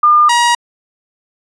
sine / sawtooth tone pair in turn, 1206 / 953.2 Hz, D6 / A#5, +46 / +38 cents, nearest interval major third, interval 408 cents, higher first, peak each -5 dBFS, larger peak neither, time 0.03-0.29 / 0.29-0.55 s, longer neither, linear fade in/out 5 ms, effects resampled to 22050 Hz

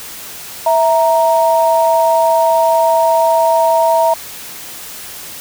sine tone pair together, 657.3 / 932.3 Hz, E5 / A#5, -5 / 0 cents, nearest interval tritone, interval 605 cents, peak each -11 / -12 dBFS, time 0.66-4.14 s, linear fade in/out 5 ms, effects white hiss -30 dBFS RMS until 5.4 s

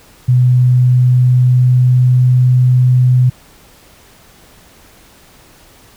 sine tone with pitch glide, 125.2 to 126.14 Hz, B2 to B2, +24 to +37 cents, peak -6 dBFS, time 0.28-3.3 s, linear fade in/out 10 ms, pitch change +13 cents, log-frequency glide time 0.55-2.48 s, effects pink hiss -44 dBFS RMS until 5.96 s

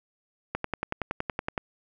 click train, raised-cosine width 0.5 ms, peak -13 dBFS, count 12, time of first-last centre 0.55-1.578 s, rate 10.7 Hz, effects none

